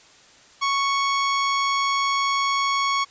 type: tone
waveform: sawtooth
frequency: 1108.7 Hz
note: C#6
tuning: in tune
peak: -16 dBFS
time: 0.61-3.05 s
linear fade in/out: 20 ms
effects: white hiss -51 dBFS RMS until 3.1 s + resampled to 16000 Hz